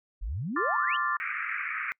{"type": "exponential sweep", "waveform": "sine", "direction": "up", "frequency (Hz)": [38.89, 3283], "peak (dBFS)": -30, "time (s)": [0.21, 0.97], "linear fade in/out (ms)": 20}
{"type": "chord", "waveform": "sine", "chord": "D minor seventh", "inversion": "third", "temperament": "equal with one note detuned", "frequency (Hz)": [1046.5, 1174.7, 1390.5, 1760], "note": ["C6", "D6", "F6", "A6"], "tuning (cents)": [0, 0, -8, 0], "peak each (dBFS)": [-33, -29, -33, -31], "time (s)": [0.56, 1.17], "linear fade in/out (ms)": 5}
{"type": "band-pass noise", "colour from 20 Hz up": "white", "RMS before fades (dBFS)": -33, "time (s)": [1.2, 1.92], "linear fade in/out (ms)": 0, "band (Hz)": [1200, 2400], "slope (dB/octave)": 96}
{"effects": ["noise-tail reverb RT60 0.1 s tail -26 dB re dry"]}